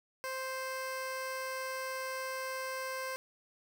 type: tone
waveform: 15% pulse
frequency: 523.3 Hz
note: C5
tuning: in tune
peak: -30 dBFS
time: 0.24-3.16 s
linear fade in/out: 0 ms
effects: none